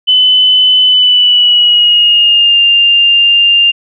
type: tone with pitch glide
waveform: sine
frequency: 3017 to 2799 Hz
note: F#7 to F7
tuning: +33 to +3 cents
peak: -4 dBFS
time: 0.07-3.72 s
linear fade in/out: 20 ms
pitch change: -130 cents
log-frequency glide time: 0.85-2.6 s
effects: none